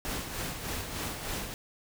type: noise with tremolo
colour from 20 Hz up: pink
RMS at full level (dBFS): -34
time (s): 0.05-1.54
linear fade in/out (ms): 0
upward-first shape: sine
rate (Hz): 3.3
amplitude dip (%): 50
effects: none